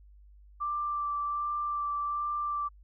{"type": "tone with vibrato", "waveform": "sine", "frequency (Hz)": 1174.7, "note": "D6", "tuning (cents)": 0, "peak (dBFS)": -29, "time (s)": [0.6, 2.69], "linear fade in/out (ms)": 20, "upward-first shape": "sine", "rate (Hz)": 1.3, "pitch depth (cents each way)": 12, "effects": ["added 50 Hz sine -52 dBFS peak until 2.83 s"]}